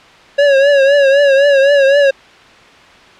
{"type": "tone with vibrato", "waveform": "square", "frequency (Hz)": 557, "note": "C#5", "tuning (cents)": 8, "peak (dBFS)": -7, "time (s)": [0.38, 2.11], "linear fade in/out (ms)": 10, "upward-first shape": "triangle", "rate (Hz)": 3.9, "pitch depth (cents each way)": 77, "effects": ["white hiss -40 dBFS RMS until 3.19 s", "low-pass 3000 Hz 12 dB/octave"]}